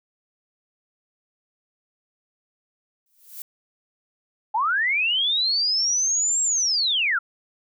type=noise with exponential growth; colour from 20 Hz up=violet; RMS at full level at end=-33 dBFS; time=3.06-3.42 s; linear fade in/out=1 ms; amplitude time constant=78 ms
type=linear two-way sweep; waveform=sine; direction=up then down; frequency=811 to 7600 to 1301 Hz; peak=-19 dBFS; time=4.54-7.19 s; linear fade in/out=10 ms; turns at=6.42 s
effects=none